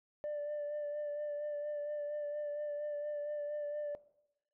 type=tone with vibrato; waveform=sine; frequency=590 Hz; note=D5; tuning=8 cents sharp; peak=-34 dBFS; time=0.24-3.95 s; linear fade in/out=0 ms; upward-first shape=sine; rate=4.3 Hz; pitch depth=22 cents each way; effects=noise-tail reverb RT60 0.8 s tail -18 dB re dry + tanh soft clip ceiling -34 dBFS